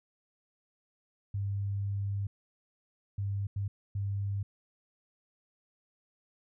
sine tone bursts at uneven times, 99.8 Hz, G2, 32 cents sharp, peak -30 dBFS, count 4, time 1.34-2.27 / 3.18-3.47 / 3.56-3.68 / 3.95-4.43 s, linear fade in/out 5 ms, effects none

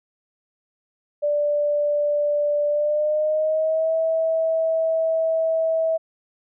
sine tone with pitch glide, 587.3 to 647.9 Hz, D5 to E5, 0 to -30 cents, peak -18 dBFS, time 1.22-5.98 s, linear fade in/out 20 ms, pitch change +170 cents, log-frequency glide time 2.68-3.94 s, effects none

